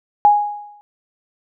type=tone with exponential decay; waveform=sine; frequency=828 Hz; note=G#5; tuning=5 cents flat; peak=-5 dBFS; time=0.25-0.81 s; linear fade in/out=0 ms; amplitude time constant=120 ms; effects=none